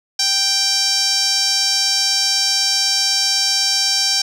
sawtooth tone with band-pass filter, 784 Hz, G5, in tune, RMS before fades -17 dBFS, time 0.19-4.22 s, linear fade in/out 5 ms, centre 5400 Hz, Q 5, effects none

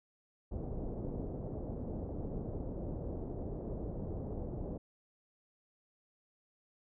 pink low-pass noise, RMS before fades -40 dBFS, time 0.51-4.78 s, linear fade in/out 10 ms, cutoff 590 Hz, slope 24 dB/octave, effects none

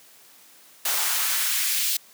white noise with high-pass filter sweep, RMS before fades -24 dBFS, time 0.85-1.97 s, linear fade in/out 5 ms, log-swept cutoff 670 to 3200 Hz, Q 1.1, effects white hiss -52 dBFS RMS until 2.13 s + high-pass 150 Hz 12 dB/octave

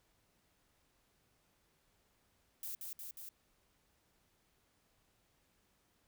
violet noise with echo, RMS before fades -43 dBFS, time 2.63-2.75 s, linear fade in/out 2 ms, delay 180 ms, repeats 3, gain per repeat -2 dB, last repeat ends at 3.29 s, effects pink hiss -75 dBFS RMS until 6.07 s

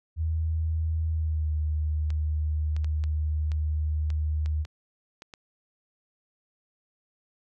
sine tone with pitch glide, 80.1 to 76.62 Hz, E2 to D#2, -49 to -26 cents, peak -24 dBFS, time 0.16-4.66 s, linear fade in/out 50 ms, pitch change -77 cents, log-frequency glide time 1.11-1.52 s
clicks, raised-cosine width 0.2 ms, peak -26 dBFS, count 10, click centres 2.104 / 2.765 / 2.845 / 3.039 / 3.518 / 4.103 / 4.46 / 4.651 / 5.221 / 5.338 s
effects none

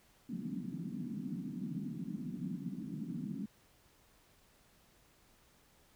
pink band-pass noise, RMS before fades -41 dBFS, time 0.29-3.46 s, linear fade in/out 5 ms, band 160 to 280 Hz, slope 48 dB/octave, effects pink hiss -67 dBFS RMS until 5.95 s

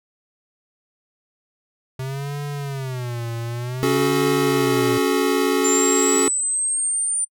square tone with vibrato, 129.6 Hz, C3, 16 cents flat, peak -26 dBFS, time 1.99-4.98 s, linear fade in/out 5 ms, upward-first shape sine, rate 0.55 Hz, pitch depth 190 cents each way
square chord, F# minor, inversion second, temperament equal with one note detuned, 277.2 / 370 / 429.2 Hz, C#4 / F#4 / A4, 0 / 0 / -43 cents, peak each -22 dBFS, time 3.83-6.28 s, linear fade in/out 0 ms
sine exponential sweep, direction up, 7220 to 9160 Hz, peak -19 dBFS, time 5.64-7.25 s, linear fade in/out 10 ms
effects noise-tail reverb RT60 0.1 s tail -25 dB re dry

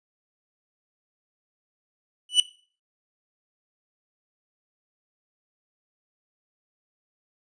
45% pulse tone with exponential growth, 2969 Hz, F#7, 5 cents sharp, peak -10 dBFS, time 2.29-2.4 s, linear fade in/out 2 ms, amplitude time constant 23 ms, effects noise-tail reverb RT60 0.4 s tail -18 dB re dry + resampled to 22050 Hz

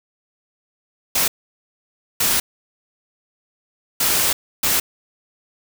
white noise bursts at uneven times, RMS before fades -18 dBFS, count 4, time 1.15-1.28 / 2.2-2.4 / 4-4.33 / 4.63-4.8 s, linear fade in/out 5 ms, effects none

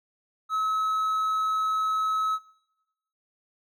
triangle tone, 1288 Hz, E6, 41 cents flat, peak -22 dBFS, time 0.49-2.39 s, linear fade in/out 50 ms, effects noise-tail reverb RT60 0.9 s tail -17 dB re dry

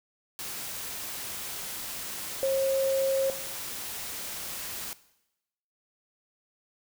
sine tone in noise, 538 Hz, C5, 48 cents sharp, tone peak -23 dBFS, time 2.43-3.3 s, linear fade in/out 0 ms, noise white, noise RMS -37 dBFS, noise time 0.39-4.93 s, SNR +11 dB, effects noise-tail reverb RT60 0.9 s tail -18 dB re dry

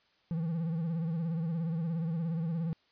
triangle tone with vibrato, 164.81 Hz, E3, in tune, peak -28 dBFS, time 0.31-2.73 s, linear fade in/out 0 ms, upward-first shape sine, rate 17 Hz, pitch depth 81 cents each way, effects white hiss -69 dBFS RMS until 2.91 s + resampled to 11025 Hz

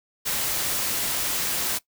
white noise, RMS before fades -26 dBFS, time 0.25-1.79 s, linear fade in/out 20 ms, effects noise-tail reverb RT60 0.1 s tail -19 dB re dry

